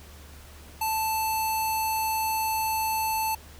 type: tone with low-pass filter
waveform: square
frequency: 880 Hz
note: A5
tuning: in tune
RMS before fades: -27 dBFS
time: 0.81-3.35 s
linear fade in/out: 5 ms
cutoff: 12000 Hz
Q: 5
effects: added 73 Hz sine -47 dBFS peak until 3.59 s + pink hiss -50 dBFS RMS until 3.59 s